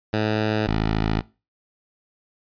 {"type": "tone pair in turn", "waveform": "10% pulse", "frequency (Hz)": [107.9, 53.95], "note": ["A2", "A1"], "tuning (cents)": [-33, -33], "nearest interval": "octave", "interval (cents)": 1200, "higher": "first", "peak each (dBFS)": -12, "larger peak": "neither", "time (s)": [[0.13, 0.67], [0.67, 1.21]], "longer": "neither", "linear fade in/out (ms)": 5, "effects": ["noise-tail reverb RT60 0.3 s tail -21 dB re dry", "resampled to 11025 Hz"]}